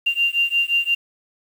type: beating tone pair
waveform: sine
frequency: 2780 / 2785.7 Hz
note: F7 / F7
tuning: -9 / -5 cents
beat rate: 5.7 Hz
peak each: -20 dBFS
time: 0.06-0.95 s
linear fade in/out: 10 ms
effects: 7-bit